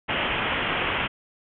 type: low-pass noise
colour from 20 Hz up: white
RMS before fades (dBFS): -26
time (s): 0.08-1.08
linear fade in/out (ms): 20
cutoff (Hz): 3200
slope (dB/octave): 96
effects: none